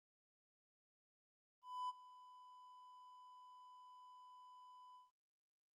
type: tone with ADSR envelope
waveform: triangle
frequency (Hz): 1000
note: B5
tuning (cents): +21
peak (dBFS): -38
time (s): 1.62-5.11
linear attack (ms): 270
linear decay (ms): 28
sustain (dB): -19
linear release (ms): 150
effects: Opus 32 kbps